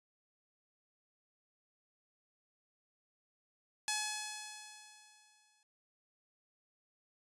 5% pulse tone with exponential decay, 850 Hz, G#5, 40 cents sharp, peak -20 dBFS, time 3.88-5.63 s, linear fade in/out 1 ms, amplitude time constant 380 ms, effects resampled to 22050 Hz

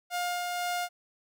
sawtooth tone with tremolo, 709 Hz, F5, 26 cents sharp, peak -25 dBFS, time 0.1-0.89 s, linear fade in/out 50 ms, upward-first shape sine, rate 2 Hz, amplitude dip 25%, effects none

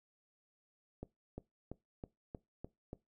accelerating click train, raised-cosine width 2 ms, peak -30 dBFS, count 7, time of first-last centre 1.03-2.931 s, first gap 350 ms, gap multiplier 0.96, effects noise-tail reverb RT60 0.2 s tail -20 dB re dry

